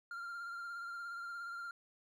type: tone with vibrato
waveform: triangle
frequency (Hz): 1390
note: F6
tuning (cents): -9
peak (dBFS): -40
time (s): 0.11-1.71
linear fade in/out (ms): 2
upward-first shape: sine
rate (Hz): 17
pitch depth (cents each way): 27
effects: none